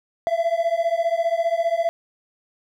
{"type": "beating tone pair", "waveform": "triangle", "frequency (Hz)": [664, 679], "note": ["E5", "F5"], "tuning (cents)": [12, -49], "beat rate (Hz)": 15, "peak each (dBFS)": -20, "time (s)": [0.27, 1.89], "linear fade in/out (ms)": 0, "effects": []}